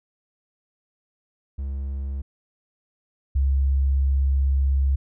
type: tone pair in turn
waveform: triangle / sine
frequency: 68.3 / 68 Hz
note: C#2 / C#2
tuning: -25 / -33 cents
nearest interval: unison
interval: 8 cents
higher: first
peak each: -24 / -17 dBFS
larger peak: second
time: 1.58-2.22 / 3.35-4.96 s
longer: second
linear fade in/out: 10 ms
effects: none